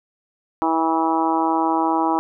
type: harmonic tone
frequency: 162.4 Hz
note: E3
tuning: 26 cents flat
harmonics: 2 / 3 / 4 / 5 / 6 / 7 / 8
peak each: -21 / -32 / -29 / -22 / -22 / -29 / -31 dBFS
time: 0.62-2.19 s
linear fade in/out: 0 ms
effects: none